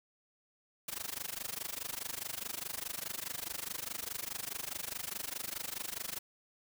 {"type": "noise with amplitude modulation", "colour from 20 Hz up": "white", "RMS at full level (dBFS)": -37, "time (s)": [0.88, 6.19], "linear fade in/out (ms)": 5, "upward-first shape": "sine", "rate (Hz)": 24.8, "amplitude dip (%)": 95, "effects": []}